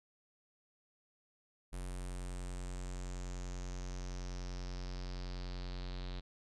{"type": "tone with low-pass filter sweep", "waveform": "square", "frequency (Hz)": 45.24, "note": "F#1", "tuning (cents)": -38, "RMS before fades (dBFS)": -42, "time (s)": [1.72, 6.21], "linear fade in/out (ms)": 20, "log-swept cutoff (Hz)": [9700, 4000], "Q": 4.6, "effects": []}